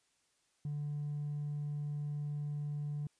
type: tone with hard clipping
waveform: sine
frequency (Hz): 146.83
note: D3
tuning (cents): 0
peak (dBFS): -36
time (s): 0.65-3.07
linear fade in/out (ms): 2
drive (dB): 1
effects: white hiss -75 dBFS RMS until 3.19 s + resampled to 22050 Hz